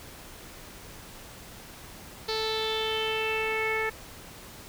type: tone with low-pass filter sweep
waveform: sawtooth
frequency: 440 Hz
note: A4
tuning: in tune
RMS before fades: -29 dBFS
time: 2.28-3.9 s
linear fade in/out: 10 ms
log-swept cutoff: 4400 to 2000 Hz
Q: 6.3
effects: pink hiss -46 dBFS RMS until 4.68 s